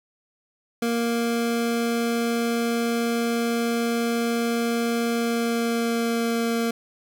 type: tone with pitch glide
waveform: 25% pulse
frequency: 233.5 to 231.2 Hz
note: A#3 to A#3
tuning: +3 to -14 cents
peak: -18 dBFS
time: 0.82-6.71 s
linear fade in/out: 5 ms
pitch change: -17 cents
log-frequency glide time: 5.1-6.58 s
effects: none